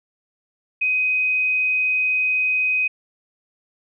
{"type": "tone", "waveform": "sine", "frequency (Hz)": 2512, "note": "D#7", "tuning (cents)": 16, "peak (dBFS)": -17, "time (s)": [0.81, 2.88], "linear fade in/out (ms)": 10, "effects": []}